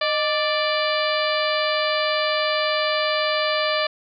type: harmonic tone with a mistuned harmonic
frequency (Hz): 587.3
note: D5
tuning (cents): 0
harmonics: 1 / 2 / 3 / 4 / 5 / 6 / 7 / 8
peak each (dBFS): -23 / -26 / -28 / -29 / -30 / -31 / -31 / -32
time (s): 0.01-3.87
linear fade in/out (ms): 5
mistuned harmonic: 1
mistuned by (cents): +83
effects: none